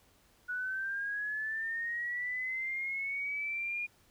sine linear sweep, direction up, 1464 to 2436 Hz, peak -33 dBFS, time 0.48-3.87 s, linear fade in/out 20 ms, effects pink hiss -66 dBFS RMS until 4.1 s

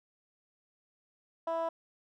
15% pulse tone with band-pass filter, 329.6 Hz, E4, in tune, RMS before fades -33 dBFS, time 1.47-1.69 s, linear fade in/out 5 ms, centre 780 Hz, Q 9.3, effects none

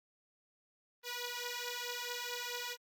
5% pulse beating tone pair, 483.6 / 488.2 Hz, B4 / B4, -36 / -20 cents, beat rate 4.6 Hz, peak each -30 dBFS, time 1.03-2.77 s, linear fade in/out 50 ms, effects Opus 32 kbps

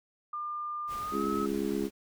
sine tone with pitch glide, 1200 to 1286.1 Hz, D6 to E6, +37 to -43 cents, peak -33 dBFS, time 0.33-1.46 s, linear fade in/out 5 ms, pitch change +120 cents, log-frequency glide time 0.98-1.26 s
pink noise, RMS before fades -46 dBFS, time 0.87-1.91 s, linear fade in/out 50 ms
harmonic tone, 68.6 Hz, C#2, 17 cents flat, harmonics 3 / 4 / 5 / 6, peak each -34 / -34 / -34 / -34 dBFS, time 1.11-1.9 s, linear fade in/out 50 ms
effects none

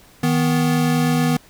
square tone pair together, 157.66 / 246.9 Hz, D#3 / B3, +23 / 0 cents, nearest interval minor sixth, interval 777 cents, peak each -19 dBFS, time 0.23-1.37 s, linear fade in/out 5 ms, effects pink hiss -49 dBFS RMS until 1.49 s

